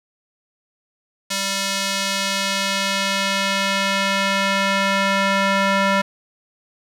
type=tone with band-pass filter sweep; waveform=square; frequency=196 Hz; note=G3; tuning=in tune; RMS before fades=-20 dBFS; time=1.3-6.02 s; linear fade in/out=10 ms; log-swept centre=5400 to 1500 Hz; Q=0.79; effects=8-bit